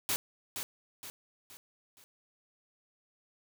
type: noise with echo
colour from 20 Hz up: white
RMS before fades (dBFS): -31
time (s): 0.09-0.16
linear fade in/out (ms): 0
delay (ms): 470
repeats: 4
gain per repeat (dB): -7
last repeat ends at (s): 2.04
effects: none